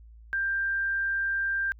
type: tone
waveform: sine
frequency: 1585 Hz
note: G6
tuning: 19 cents sharp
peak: -25 dBFS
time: 0.33-1.72 s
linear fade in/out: 0 ms
effects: added 56 Hz sine -47 dBFS peak until 1.79 s